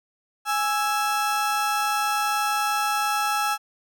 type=tone pair together; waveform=35% pulse; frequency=830.6 / 1320.4 Hz; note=G#5 / E6; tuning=0 / +2 cents; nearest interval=minor sixth; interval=802 cents; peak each=-23 dBFS; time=0.45-3.58 s; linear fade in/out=50 ms; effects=none